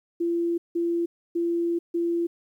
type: tone bursts at uneven times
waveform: sine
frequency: 340.5 Hz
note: F4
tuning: 44 cents flat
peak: -22 dBFS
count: 4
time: 0.2-0.58 / 0.75-1.06 / 1.35-1.79 / 1.94-2.27 s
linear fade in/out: 10 ms
effects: 10-bit